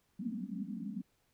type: band-pass noise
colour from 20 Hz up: pink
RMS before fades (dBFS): -40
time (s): 0.19-1.02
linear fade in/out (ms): 10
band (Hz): 180 to 270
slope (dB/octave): 96
effects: pink hiss -75 dBFS RMS until 1.33 s